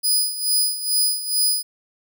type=tone with tremolo; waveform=15% pulse; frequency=4970 Hz; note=D#8; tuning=3 cents flat; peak=-9 dBFS; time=0.03-1.63 s; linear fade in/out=20 ms; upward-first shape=sine; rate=2.3 Hz; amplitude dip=75%; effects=none